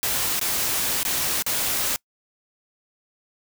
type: noise with dropouts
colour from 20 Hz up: white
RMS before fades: -24 dBFS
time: 0.03-1.96 s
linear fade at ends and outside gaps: 0 ms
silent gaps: 0.394-0.413 / 1.031-1.051 / 1.423-1.464 s
effects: noise-tail reverb RT60 0.1 s tail -25 dB re dry

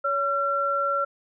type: tone pair together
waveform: sine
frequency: 563 / 1360.1 Hz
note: C#5 / F6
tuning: +27 / -46 cents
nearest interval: octave + minor third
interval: 1527 cents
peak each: -27 / -23 dBFS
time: 0.04-1.05 s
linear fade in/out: 10 ms
effects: none

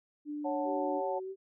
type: tone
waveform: sine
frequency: 295.8 Hz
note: D4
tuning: 13 cents sharp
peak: -35 dBFS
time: 0.25-1.02 s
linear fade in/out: 50 ms
type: chord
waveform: sine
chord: F# minor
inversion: second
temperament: equal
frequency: 554.4 / 740 / 880 Hz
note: C#5 / F#5 / A5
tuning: 0 / 0 / 0 cents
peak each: -34 / -37 / -37 dBFS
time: 0.44-1.2 s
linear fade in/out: 20 ms
type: tone with vibrato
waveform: sine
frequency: 381.2 Hz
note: G4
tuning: 48 cents flat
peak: -37 dBFS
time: 0.64-1.36 s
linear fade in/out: 50 ms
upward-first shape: sine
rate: 3.1 Hz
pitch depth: 28 cents each way
effects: none

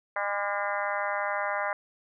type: harmonic tone with a mistuned harmonic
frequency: 202.8 Hz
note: G#3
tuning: 41 cents flat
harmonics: 3 / 4 / 5 / 6 / 7 / 8 / 9 / 10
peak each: -33 / -34 / -35 / -36 / -36 / -37 / -38 / -38 dBFS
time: 0.16-1.73 s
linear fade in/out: 2 ms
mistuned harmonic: 6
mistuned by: -33 cents
effects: none

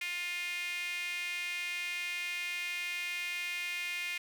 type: tone with high-pass filter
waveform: sawtooth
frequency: 352.7 Hz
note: F4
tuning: 17 cents sharp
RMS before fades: -37 dBFS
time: 0.01-4.18 s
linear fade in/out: 5 ms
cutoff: 2300 Hz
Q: 7.7
effects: none

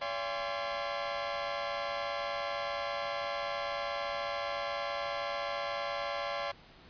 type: tone cluster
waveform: sawtooth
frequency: 570 / 679 / 809 / 1046 Hz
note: C#5 / F5 / G#5 / C6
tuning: +48 / -49 / -46 / -1 cents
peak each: -33 / -36 / -38 / -36 dBFS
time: 0.01-6.52 s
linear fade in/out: 10 ms
effects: pink hiss -56 dBFS RMS until 6.89 s + resampled to 11025 Hz

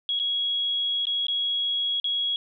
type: tone with dropouts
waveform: sine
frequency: 3322 Hz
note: G#7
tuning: in tune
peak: -23 dBFS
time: 0.09-2.36 s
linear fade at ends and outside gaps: 1 ms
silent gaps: 0.191-0.198 / 1.054-1.069 / 1.268-1.283 / 2-2.043 s
effects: none

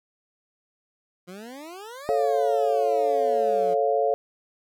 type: exponential two-way sweep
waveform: 20% pulse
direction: up then down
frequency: 173 to 645 to 173 Hz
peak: -33 dBFS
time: 1.27-3.75 s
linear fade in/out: 20 ms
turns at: 2.11 s
type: chord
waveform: sine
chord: A augmented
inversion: none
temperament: equal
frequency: 440 / 554.4 / 698.5 Hz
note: A4 / C#5 / E#5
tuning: 0 / 0 / 0 cents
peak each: -24 dBFS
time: 2.09-4.14 s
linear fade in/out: 0 ms
effects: none

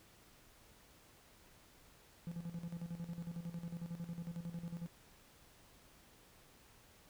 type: tone with tremolo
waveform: triangle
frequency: 169.9 Hz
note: F3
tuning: 47 cents flat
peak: -38 dBFS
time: 2.27-4.87 s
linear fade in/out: 0 ms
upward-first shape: square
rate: 11 Hz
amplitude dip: 70%
effects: pink hiss -64 dBFS RMS until 7.09 s

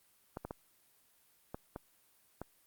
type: clicks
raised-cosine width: 1 ms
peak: -26 dBFS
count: 6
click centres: 0.371 / 0.45 / 0.509 / 1.545 / 1.761 / 2.416 s
effects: white hiss -69 dBFS RMS until 2.66 s + Opus 32 kbps

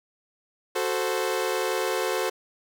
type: chord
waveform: sawtooth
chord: F# diminished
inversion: none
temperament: equal with one note detuned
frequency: 370 / 440 / 521.7 Hz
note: F#4 / A4 / C5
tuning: 0 / 0 / -5 cents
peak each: -25 dBFS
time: 0.75-2.3 s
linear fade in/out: 10 ms
effects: none

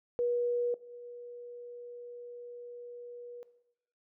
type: tone with level steps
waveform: sine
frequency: 482.8 Hz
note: B4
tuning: 39 cents flat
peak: -27 / -42 dBFS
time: 0.19-3.43 s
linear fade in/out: 0 ms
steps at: 0.74 s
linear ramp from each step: 2 ms
effects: noise-tail reverb RT60 0.8 s tail -17 dB re dry

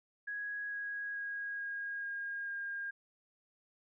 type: tone with pitch steps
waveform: sine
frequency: 1661.2 / 1651.6 / 1642.1 / 1632.7 / 1623.3 / 1613.9 Hz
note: G#6 / G#6 / G#6 / G#6 / G#6 / G6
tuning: 0 / -10 / -20 / -30 / -40 / +50 cents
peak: -37 dBFS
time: 0.27-2.91 s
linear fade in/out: 10 ms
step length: 440 ms
effects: none

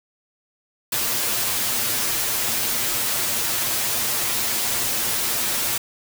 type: noise with comb filter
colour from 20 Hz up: white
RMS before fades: -23 dBFS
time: 0.92-5.78 s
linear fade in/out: 5 ms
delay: 8.6 ms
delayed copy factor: +0.8
effects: none

